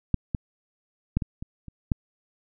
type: clicks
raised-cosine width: 5 ms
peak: -8 / -13 / -9 / -17 / -22 / -28 / -10 dBFS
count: 7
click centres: 0.143 / 0.348 / 1.17 / 1.222 / 1.425 / 1.683 / 1.918 s
effects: none